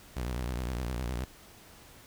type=tone with vibrato; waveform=sawtooth; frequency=61.5 Hz; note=B1; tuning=7 cents flat; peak=-28 dBFS; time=0.16-1.25 s; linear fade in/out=10 ms; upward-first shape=triangle; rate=9.7 Hz; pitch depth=180 cents each way; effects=pink hiss -54 dBFS RMS until 2.06 s